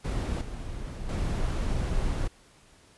brown noise with level steps, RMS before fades -28 / -36 / -28 dBFS, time 0.04-2.28 s, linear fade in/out 10 ms, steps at 0.41 / 1.09 s, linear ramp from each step 2 ms, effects pink hiss -58 dBFS RMS until 2.97 s + resampled to 24000 Hz

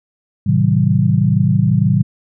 sine chord, A diminished seventh, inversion none, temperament just, 110 / 132 / 158.4 / 190.08 Hz, A2 / C3 / Eb3 / Gb3, 0 / +16 / +31 / +47 cents, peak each -16 dBFS, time 0.46-2.03 s, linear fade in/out 10 ms, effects none

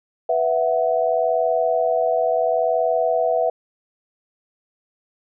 sine chord, B suspended fourth, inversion none, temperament equal, 493.9 / 659.3 / 740 Hz, B4 / E5 / F#5, 0 / 0 / 0 cents, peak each -22 / -19 / -23 dBFS, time 0.29-3.5 s, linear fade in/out 5 ms, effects none

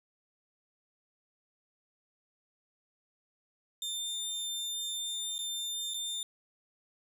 sawtooth tone with dropouts, 3599 Hz, A7, 38 cents sharp, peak -31 dBFS, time 3.82-6.23 s, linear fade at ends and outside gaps 2 ms, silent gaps 5.382-5.389 / 5.938-5.942 s, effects resampled to 32000 Hz + 12-bit

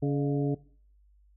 harmonic tone with a mistuned harmonic, 141.8 Hz, C#3, 40 cents sharp, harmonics 1 / 2 / 3 / 4 / 5, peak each -27 / -29 / -32 / -42 / -43 dBFS, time 0.02-0.55 s, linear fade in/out 10 ms, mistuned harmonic 4, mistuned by +110 cents, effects noise-tail reverb RT60 0.5 s tail -21 dB re dry + added 50 Hz sine -58 dBFS peak until 1.36 s

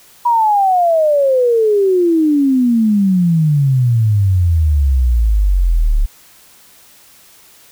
sine exponential sweep, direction down, 974 to 34.65 Hz, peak -9 dBFS, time 0.25-6.06 s, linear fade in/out 10 ms, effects white hiss -45 dBFS RMS until 7.71 s

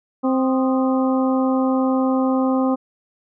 harmonic tone with a mistuned harmonic, 261.6 Hz, C4, in tune, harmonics 1 / 2 / 3 / 4 / 5, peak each -17 / -23 / -27 / -29 / -31 dBFS, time 0.23-2.76 s, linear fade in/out 20 ms, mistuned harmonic 5, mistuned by -92 cents, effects none

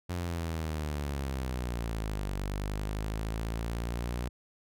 sawtooth linear two-way sweep, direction down then up, 89.4 to 48.36 to 61 Hz, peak -28 dBFS, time 0.09-4.29 s, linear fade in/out 10 ms, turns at 2.33 s, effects none

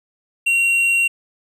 sine tone with tanh clipping, 2748 Hz, F7, 29 cents flat, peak -15 dBFS, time 0.46-1.08 s, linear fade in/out 10 ms, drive 7 dB, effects none

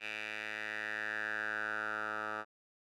10% pulse tone with band-pass filter sweep, 107.2 Hz, A2, 45 cents flat, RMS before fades -39 dBFS, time 0-2.45 s, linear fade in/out 50 ms, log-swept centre 2400 to 1200 Hz, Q 5, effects none

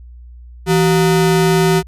square ring-modulated tone, 272.7 Hz, C#4, 28 cents flat, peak -8 dBFS, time 0.66-1.83 s, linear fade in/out 50 ms, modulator 108 Hz, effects added 60 Hz sine -34 dBFS peak until 1.87 s + resampled to 32000 Hz

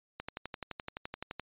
click train, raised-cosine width 0.3 ms, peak -22 dBFS, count 15, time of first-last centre 0.2-1.397 s, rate 11.7 Hz, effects resampled to 8000 Hz

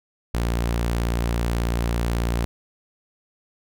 sawtooth tone, 58.27 Hz, A#1, in tune, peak -17 dBFS, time 0.34-2.45 s, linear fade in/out 0 ms, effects none

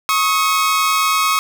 sawtooth tone pair together, 1099 / 1267.9 Hz, C#6 / D#6, -15 / +32 cents, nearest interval major second, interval 247 cents, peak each -13 dBFS, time 0.09-1.39 s, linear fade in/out 0 ms, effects none

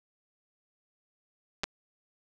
clicks, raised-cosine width 0.2 ms, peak -13 dBFS, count 2, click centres 1.635 / 1.64 s, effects none

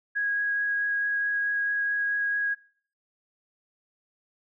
sine tone with vibrato, 1651 Hz, G#6, 11 cents flat, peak -24 dBFS, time 0.15-2.55 s, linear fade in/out 20 ms, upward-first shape triangle, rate 4.6 Hz, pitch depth 9 cents each way, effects noise-tail reverb RT60 0.5 s tail -20 dB re dry

